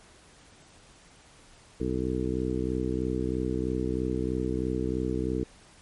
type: harmonic tone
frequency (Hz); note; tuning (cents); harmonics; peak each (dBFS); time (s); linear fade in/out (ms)
63.1; B1; +38; 1 / 2 / 3 / 4 / 5 / 6 / 7; -34 / -35 / -35 / -34 / -32 / -35 / -34; 1.8-5.44; 5
effects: pink hiss -55 dBFS RMS until 5.81 s + MP3 48 kbps